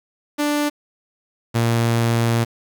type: tone pair in turn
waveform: sawtooth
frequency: 294.1 / 116.38 Hz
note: D4 / A#2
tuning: +3 / -2 cents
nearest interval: octave + major third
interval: 1605 cents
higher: first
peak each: -14 / -12 dBFS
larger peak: second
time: 0.38-0.7 / 1.54-2.45 s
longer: second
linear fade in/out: 20 ms
effects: 7-bit